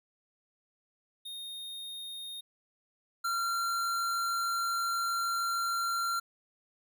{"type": "tone pair in turn", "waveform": "square", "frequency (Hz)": [3699, 1373.2], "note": ["A#7", "F6"], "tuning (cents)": [-14, -30], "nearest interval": "octave + perfect fourth", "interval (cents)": 1716, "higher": "first", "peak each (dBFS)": [-40, -30], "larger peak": "second", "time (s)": [[1.25, 2.41], [3.24, 6.2]], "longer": "second", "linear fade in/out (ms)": 10, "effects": []}